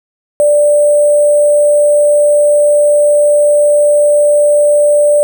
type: tone with sample-and-hold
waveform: sine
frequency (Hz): 587.3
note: D5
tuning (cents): 0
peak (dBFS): -5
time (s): 0.4-5.23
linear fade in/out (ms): 0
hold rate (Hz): 8820
effects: none